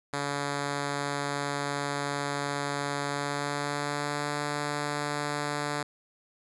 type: tone with pitch glide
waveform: 5% pulse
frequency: 142.8 to 146.39 Hz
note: D3 to D3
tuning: -48 to -5 cents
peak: -18 dBFS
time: 0.13-5.83 s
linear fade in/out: 5 ms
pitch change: +43 cents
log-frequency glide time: 3.06-4.34 s
effects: resampled to 24000 Hz